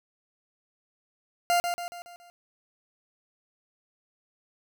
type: tone with echo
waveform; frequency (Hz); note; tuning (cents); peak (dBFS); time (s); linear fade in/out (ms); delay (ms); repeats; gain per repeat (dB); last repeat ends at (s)
40% pulse; 698.5; F5; 0; -20; 1.5-1.6; 0; 140; 5; -6; 2.3
effects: none